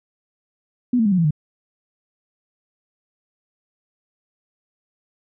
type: tone with pitch steps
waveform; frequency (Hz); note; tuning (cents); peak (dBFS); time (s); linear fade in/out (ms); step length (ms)
sine; 246.9 / 223.8 / 202.9 / 183.9 / 166.7 / 151.11; B3 / A3 / G#3 / F#3 / E3 / D3; 0 / +30 / -40 / -10 / +20 / +50; -14; 0.93-1.308; 5; 63
effects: none